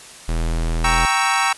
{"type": "tone", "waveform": "square", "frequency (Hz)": 40.99, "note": "E1", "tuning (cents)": -9, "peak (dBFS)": -19, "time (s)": [0.28, 1.06], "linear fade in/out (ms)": 10}
{"type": "chord", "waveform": "25% pulse", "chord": "G diminished seventh", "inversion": "none", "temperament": "equal with one note detuned", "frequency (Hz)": [784, 932.3, 1108.7, 1314.7], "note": ["G5", "Bb5", "Db6", "Fb6"], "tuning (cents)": [0, 0, 0, -5], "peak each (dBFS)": -18, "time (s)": [0.84, 1.53], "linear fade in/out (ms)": 5}
{"effects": ["white hiss -40 dBFS RMS until 1.57 s", "resampled to 24000 Hz"]}